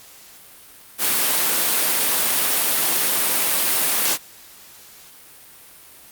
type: high-pass noise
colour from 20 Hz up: white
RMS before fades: -19 dBFS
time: 0.98-4.18 s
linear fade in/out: 50 ms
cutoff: 220 Hz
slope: 12 dB/octave
effects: white hiss -45 dBFS RMS until 6.11 s + Opus 48 kbps